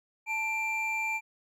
triangle tone pair together, 880 / 2363 Hz, A5 / D7, 0 / +10 cents, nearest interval octave + perfect fourth, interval 1710 cents, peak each -33 / -28 dBFS, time 0.26-1.21 s, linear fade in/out 50 ms, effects none

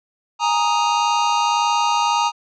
square chord, Ab suspended second, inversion none, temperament equal, 830.6 / 932.3 / 1244.5 Hz, Ab5 / Bb5 / Eb6, 0 / 0 / 0 cents, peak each -23 / -19 / -23 dBFS, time 0.39-2.32 s, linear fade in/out 50 ms, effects resampled to 16000 Hz

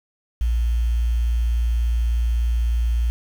sine tone with quantisation, 58.27 Hz, A#1, in tune, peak -17 dBFS, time 0.41-3.1 s, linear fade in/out 0 ms, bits 7, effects none

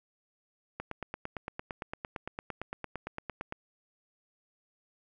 click train, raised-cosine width 0.5 ms, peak -21 dBFS, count 25, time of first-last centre 0.8-3.524 s, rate 8.81 Hz, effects none

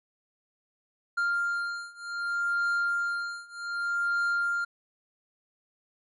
triangle beating tone pair, 1396.9 / 1397.55 Hz, F6 / F6, 0 / +1 cents, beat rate 0.65 Hz, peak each -29 / -28 dBFS, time 1.17-4.65 s, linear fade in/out 10 ms, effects resampled to 24000 Hz

